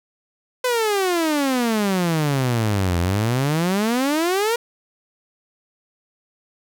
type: exponential two-way sweep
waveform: sawtooth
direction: down then up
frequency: 511 to 84.3 to 481.5 Hz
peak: -14 dBFS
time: 0.64-4.56 s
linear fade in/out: 5 ms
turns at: 2.99 s
effects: none